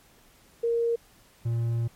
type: tone pair in turn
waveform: sine / triangle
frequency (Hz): 466.1 / 116.53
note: A#4 / A#2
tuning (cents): 0 / 0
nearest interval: 2 octaves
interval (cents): 2400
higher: first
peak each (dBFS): -22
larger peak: neither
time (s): 0.63-0.96 / 1.45-1.88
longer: second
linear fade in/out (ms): 10
effects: pink hiss -58 dBFS RMS until 1.95 s + MP3 64 kbps